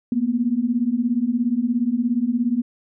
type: beating tone pair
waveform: sine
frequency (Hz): 229.2 / 246.2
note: A#3 / B3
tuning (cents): -29 / -5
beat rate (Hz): 17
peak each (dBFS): -22 / -20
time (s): 0.12-2.62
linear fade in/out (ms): 2
effects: none